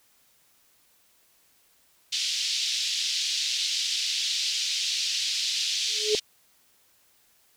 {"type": "band-pass noise", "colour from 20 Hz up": "white", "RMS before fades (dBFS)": -28, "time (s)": [2.12, 6.2], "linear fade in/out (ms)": 10, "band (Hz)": [3000, 5300], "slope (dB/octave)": 24}
{"type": "tone with exponential growth", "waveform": "sine", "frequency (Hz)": 425.1, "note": "G#4", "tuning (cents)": 40, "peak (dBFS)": -18, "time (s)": [5.88, 6.15], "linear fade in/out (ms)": 1, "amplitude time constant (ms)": 57}
{"effects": ["white hiss -63 dBFS RMS until 7.56 s"]}